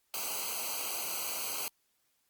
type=noise with comb filter; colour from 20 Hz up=white; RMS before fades=-36 dBFS; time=0.14-1.68 s; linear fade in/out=0 ms; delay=0.56 ms; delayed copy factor=-0.95; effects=white hiss -75 dBFS RMS until 2.29 s + Opus 48 kbps